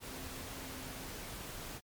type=tone in noise; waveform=sine; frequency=261.6 Hz; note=C4; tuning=in tune; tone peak=-52 dBFS; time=0.05-1.15 s; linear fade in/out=50 ms; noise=pink; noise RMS=-45 dBFS; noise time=0-1.81 s; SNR=-10 dB; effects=MP3 96 kbps